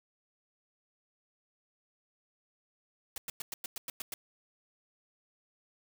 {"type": "noise bursts", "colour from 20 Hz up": "white", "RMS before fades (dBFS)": -39, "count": 9, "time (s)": [3.16, 4.14], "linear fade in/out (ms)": 2, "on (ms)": 20, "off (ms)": 100, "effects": []}